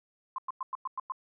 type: tone bursts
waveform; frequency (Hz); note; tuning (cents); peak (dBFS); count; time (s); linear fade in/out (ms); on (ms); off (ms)
sine; 1046.5; C6; 0; -31; 7; 0.36-1.121; 2; 23; 100
effects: none